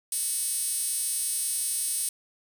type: tone with high-pass filter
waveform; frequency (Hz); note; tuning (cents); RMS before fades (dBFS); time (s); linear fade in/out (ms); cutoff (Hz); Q
5% pulse; 369.1; F#4; -4; -29; 0.12-2.09; 2; 8200; 6.6
effects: none